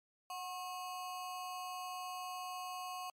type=ring-modulated tone; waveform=square; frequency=907 Hz; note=A#5; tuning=48 cents flat; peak=-39 dBFS; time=0.3-3.1 s; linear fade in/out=2 ms; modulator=172 Hz; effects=MP3 64 kbps